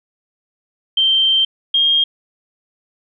sine tone pair in turn, 3136 / 3228 Hz, G7 / G#7, 0 / -50 cents, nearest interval minor second, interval 50 cents, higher second, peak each -11 dBFS, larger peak neither, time 0.97-1.45 / 1.74-2.04 s, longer first, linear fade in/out 5 ms, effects none

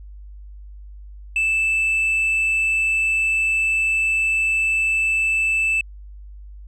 sine tone, 2637 Hz, E7, in tune, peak -14 dBFS, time 1.36-5.81 s, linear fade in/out 2 ms, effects tanh soft clip ceiling -16 dBFS + added 50 Hz sine -36 dBFS peak until 6.67 s

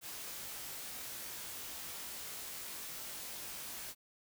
white noise with comb filter, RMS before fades -45 dBFS, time 0.01-3.95 s, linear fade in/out 50 ms, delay 20 ms, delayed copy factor -0.8, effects none

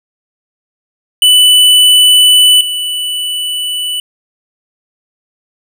square tone pair in turn, 2984 / 2973 Hz, F#7 / F#7, +14 / +8 cents, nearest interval unison, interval 6 cents, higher first, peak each -4 / -15 dBFS, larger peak first, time 1.22-2.61 / 2.61-4 s, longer neither, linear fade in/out 2 ms, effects none

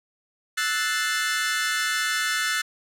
sawtooth chord, F# half-diminished seventh, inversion third, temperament equal, 1318.5 / 1480 / 1760 / 2093 Hz, E6 / F#6 / A6 / C7, 0 / 0 / 0 / 0 cents, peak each -27 / -24 / -23 / -28 dBFS, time 0.57-2.62 s, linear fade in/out 10 ms, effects low-pass 12000 Hz 12 dB/octave

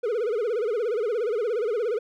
triangle tone with vibrato, 450 Hz, A4, 39 cents sharp, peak -21 dBFS, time 0.03-1.99 s, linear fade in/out 10 ms, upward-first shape sine, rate 17 Hz, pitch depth 170 cents each way, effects none

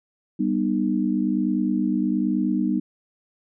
sine chord, G augmented, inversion none, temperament just, 196 / 245 / 306.2 Hz, G3 / B3 / D#4, 0 / -14 / -28 cents, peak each -24 dBFS, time 0.39-2.8 s, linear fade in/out 10 ms, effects none

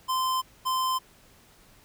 square tone pair in turn, 1035 / 1035 Hz, C6 / C6, -19 / -19 cents, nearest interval unison, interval 0 cents, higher neither, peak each -25 dBFS, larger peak neither, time 0.08-0.42 / 0.65-0.99 s, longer neither, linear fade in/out 20 ms, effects pink hiss -57 dBFS RMS until 1.84 s

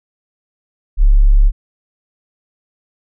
sine tone, 35.03 Hz, C#1, 19 cents sharp, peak -5 dBFS, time 0.97-1.52 s, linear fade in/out 50 ms, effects none

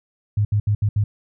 sine tone bursts at uneven times, 104.2 Hz, G#2, 6 cents sharp, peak -15 dBFS, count 5, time 0.37-0.45 / 0.52-0.6 / 0.67-0.75 / 0.82-0.89 / 0.96-1.04 s, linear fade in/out 5 ms, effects none

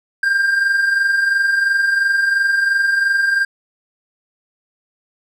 triangle tone pair together, 1573.1 / 1596 Hz, G6 / G6, +6 / +31 cents, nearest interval unison, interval 25 cents, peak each -21 / -12 dBFS, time 0.23-3.45 s, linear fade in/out 5 ms, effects none

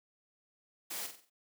white noise with echo, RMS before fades -40 dBFS, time 0.9-1.07 s, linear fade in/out 10 ms, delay 46 ms, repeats 5, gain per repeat -7 dB, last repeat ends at 1.3 s, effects high-pass 200 Hz 12 dB/octave

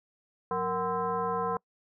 sine tone with frequency modulation, 748 Hz, F#5, 19 cents sharp, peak -27 dBFS, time 0.51-1.57 s, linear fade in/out 2 ms, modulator 283 Hz, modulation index 1.7, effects noise-tail reverb RT60 0.1 s tail -26 dB re dry

